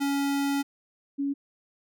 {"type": "tone pair in turn", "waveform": ["square", "sine"], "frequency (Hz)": [280, 280], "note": ["C#4", "C#4"], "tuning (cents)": [18, 18], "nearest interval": "unison", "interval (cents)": 0, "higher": "neither", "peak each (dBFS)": -25, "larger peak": "neither", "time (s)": [[0, 0.63], [1.18, 1.34]], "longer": "first", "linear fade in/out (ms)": 20, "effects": []}